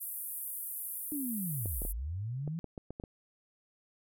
white band-pass noise, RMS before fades -40 dBFS, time 0-1.93 s, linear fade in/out 20 ms, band 10000 to 15000 Hz, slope 48 dB/octave
sine linear two-way sweep, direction down then up, 303.6 to 34.08 to 170.4 Hz, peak -34 dBFS, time 1.12-2.59 s, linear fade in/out 0 ms, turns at 1.84 s
clicks, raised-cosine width 2 ms, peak -28 dBFS, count 9, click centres 1.658 / 1.819 / 1.851 / 2.477 / 2.643 / 2.778 / 2.906 / 2.999 / 3.038 s
effects none

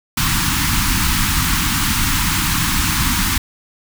pink band-stop noise, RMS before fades -17 dBFS, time 0.17-3.38 s, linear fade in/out 5 ms, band 300 to 910 Hz, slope 48 dB/octave, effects none

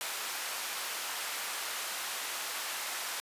pink high-pass noise, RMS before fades -37 dBFS, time 0.01-3.2 s, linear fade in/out 0 ms, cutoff 960 Hz, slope 12 dB/octave, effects resampled to 32000 Hz

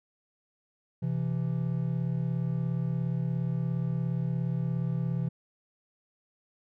triangle tone pair together, 130.3 / 167.4 Hz, C3 / E3, -7 / +27 cents, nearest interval major third, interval 434 cents, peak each -28 dBFS, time 1.02-5.29 s, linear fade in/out 10 ms, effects none

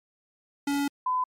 square / sine tone pair in turn, 283.4 / 1009.9 Hz, C#4 / B5, +38 / +38 cents, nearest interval octave + minor seventh, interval 2200 cents, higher second, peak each -25 / -23 dBFS, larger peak second, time 0.67-0.88 / 1.06-1.24 s, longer first, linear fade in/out 5 ms, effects MP3 64 kbps

